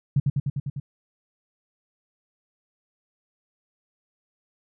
sine tone with echo, 139.4 Hz, C#3, 10 cents sharp, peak -16 dBFS, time 0.16-0.2 s, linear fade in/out 5 ms, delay 100 ms, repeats 6, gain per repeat -2 dB, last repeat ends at 0.8 s, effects none

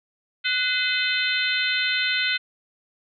harmonic tone with a mistuned harmonic, 512 Hz, C5, 38 cents flat, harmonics 3 / 4 / 5 / 6 / 7 / 8, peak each -26 / -27 / -28 / -29 / -29 / -30 dBFS, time 0.44-2.38 s, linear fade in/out 20 ms, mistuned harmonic 3, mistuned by -56 cents, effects none

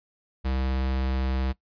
square tone with vibrato, 65.41 Hz, C2, in tune, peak -25 dBFS, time 0.44-1.53 s, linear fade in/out 20 ms, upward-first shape triangle, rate 19 Hz, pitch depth 9 cents each way, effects noise-tail reverb RT60 0.1 s tail -19 dB re dry + resampled to 11025 Hz

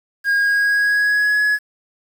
triangle tone with pitch glide, 1628 to 1688.3 Hz, G#6 to G#6, -35 to +28 cents, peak -12 dBFS, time 0.24-1.59 s, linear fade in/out 50 ms, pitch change +63 cents, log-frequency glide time 0.35-1.42 s, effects 7-bit

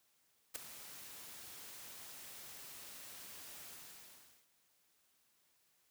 white noise with ADSR envelope, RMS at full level -39 dBFS, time 0.54-4.48 s, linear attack 18 ms, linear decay 4 ms, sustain -13 dB, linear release 820 ms, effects white hiss -75 dBFS RMS until 5.9 s + high-pass 60 Hz 12 dB/octave

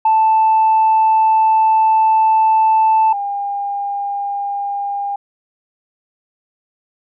sine tone pair in turn, 880 / 805.1 Hz, A5 / G5, 0 / +46 cents, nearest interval major second, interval 154 cents, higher first, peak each -8 / -18 dBFS, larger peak first, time 0.05-3.13 / 3.13-5.16 s, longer first, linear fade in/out 5 ms, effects tanh soft clip ceiling -6 dBFS

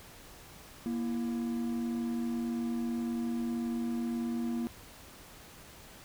triangle tone pair together, 236.3 / 334.5 Hz, A#3 / E4, +24 / +25 cents, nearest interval tritone, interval 601 cents, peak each -29 / -37 dBFS, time 0.86-4.67 s, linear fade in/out 0 ms, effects tanh soft clip ceiling -22 dBFS + pink hiss -52 dBFS RMS until 6.04 s

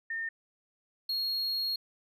sine / triangle tone pair in turn, 1819 / 4290 Hz, A#6 / C8, -43 / +42 cents, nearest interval octave + minor third, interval 1485 cents, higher second, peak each -32 / -28 dBFS, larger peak second, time 0.1-0.29 / 1.09-1.76 s, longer second, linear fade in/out 5 ms, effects none

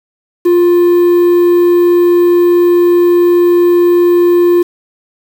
triangle tone with quantisation, 350.7 Hz, F4, 7 cents sharp, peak -3 dBFS, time 0.45-4.63 s, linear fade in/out 10 ms, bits 5, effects none

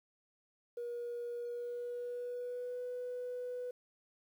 sine tone with pitch glide, 478.2 to 495.1 Hz, A#4 to B4, +44 to +4 cents, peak -37 dBFS, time 0.77-3.71 s, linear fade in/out 5 ms, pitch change +60 cents, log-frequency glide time 1.37-2.8 s, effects tanh soft clip ceiling -34 dBFS + 11-bit

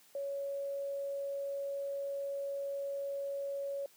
sine tone, 558 Hz, C#5, 11 cents sharp, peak -35 dBFS, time 0.15-3.86 s, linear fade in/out 2 ms, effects white hiss -63 dBFS RMS until 3.96 s + high-pass 150 Hz 12 dB/octave

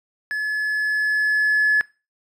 triangle tone with level ramp, 1712 Hz, A6, 48 cents flat, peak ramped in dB -20 to -10 dBFS, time 0.31-1.81 s, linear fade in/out 0 ms, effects noise-tail reverb RT60 0.3 s tail -25 dB re dry + tanh soft clip ceiling -12 dBFS

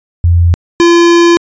sine / square tone pair in turn, 85.9 / 341.9 Hz, F2 / F4, -28 / -37 cents, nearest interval 2 octaves, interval 2391 cents, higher second, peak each -4 dBFS, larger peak neither, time 0.24-0.54 / 0.8-1.37 s, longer second, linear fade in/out 0 ms, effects resampled to 16000 Hz

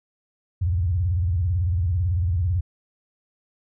sine tone with vibrato, 87.31 Hz, F2, in tune, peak -19 dBFS, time 0.61-2.61 s, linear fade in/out 10 ms, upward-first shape square, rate 18 Hz, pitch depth 180 cents each way, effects none

